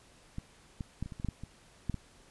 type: clicks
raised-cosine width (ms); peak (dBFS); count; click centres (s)
5; -25 / -24 / -22 / -30 / -30 / -30 / -20 / -21 / -29 / -19 / -23; 11; 0.384 / 0.808 / 1.026 / 1.06 / 1.122 / 1.199 / 1.247 / 1.287 / 1.436 / 1.897 / 1.943
effects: pink hiss -60 dBFS RMS until 2.3 s + resampled to 24000 Hz